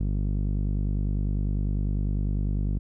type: tone with low-pass filter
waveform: sawtooth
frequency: 50 Hz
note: G1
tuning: 35 cents sharp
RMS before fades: -26 dBFS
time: 0-2.79 s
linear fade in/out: 10 ms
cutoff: 210 Hz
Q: 1.2
effects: none